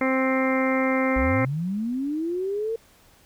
harmonic tone, 262.6 Hz, C4, 6 cents sharp, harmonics 1 / 2 / 3 / 4 / 5 / 6 / 7 / 8 / 9, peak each -23 / -25 / -33 / -32 / -32 / -39 / -35 / -28 / -41 dBFS, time 0.01-1.45 s, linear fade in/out 2 ms
sine linear sweep, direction up, 52.7 to 460.6 Hz, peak -24 dBFS, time 1.16-2.76 s, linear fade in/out 5 ms
effects pink hiss -56 dBFS RMS until 3.25 s

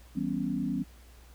sine chord, C# half-diminished seventh, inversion first, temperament equal, 164.81 / 196 / 246.9 / 277.2 Hz, E3 / G3 / B3 / C#4, 0 / 0 / 0 / 0 cents, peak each -36 / -34 / -33 / -33 dBFS, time 0.15-0.84 s, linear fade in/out 20 ms, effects added 60 Hz sine -51 dBFS peak until 1.34 s + pink hiss -59 dBFS RMS until 1.34 s

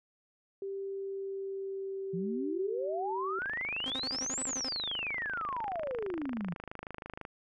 sine tone with pitch glide, 392 to 383.7 Hz, G4 to G4, 0 to -37 cents, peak -35 dBFS, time 0.62-3.39 s, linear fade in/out 2 ms, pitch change -37 cents, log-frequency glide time 0.77-3.23 s
sine exponential two-way sweep, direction up then down, 164.81 to 8070 to 164.81 Hz, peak -33 dBFS, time 2.13-6.54 s, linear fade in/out 10 ms, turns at 4.42 s
click train, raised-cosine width 0.5 ms, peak -26 dBFS, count 101, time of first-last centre 3.42-7.251 s, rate 26.1 Hz
sawtooth tone bursts, 261.6 Hz, C4, in tune, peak -35 dBFS, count 10, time 3.86-4.685 s, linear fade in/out 0 ms, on 42 ms, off 45 ms
effects resampled to 22050 Hz

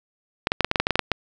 clicks, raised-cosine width 0.3 ms, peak -3 dBFS, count 12, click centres 0.471 / 0.519 / 0.607 / 0.646 / 0.714 / 0.758 / 0.8 / 0.869 / 0.907 / 0.956 / 0.993 / 1.117 s, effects none

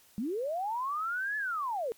sine linear two-way sweep, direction up then down, 194.1 to 1738 to 426.5 Hz, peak -30 dBFS, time 0.18-1.92 s, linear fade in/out 0 ms, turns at 1.37 s, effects white hiss -61 dBFS RMS until 1.97 s + MP3 96 kbps

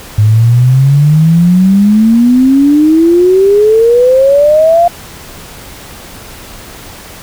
sine exponential sweep, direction up, 103.83 to 701 Hz, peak -3 dBFS, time 0.18-4.88 s, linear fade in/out 5 ms, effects pink hiss -30 dBFS RMS until 7.22 s

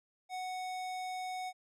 sine tone with hard clipping, 740 Hz, F#5, in tune, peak -39 dBFS, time 0.29-1.53 s, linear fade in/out 50 ms, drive 18 dB, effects none

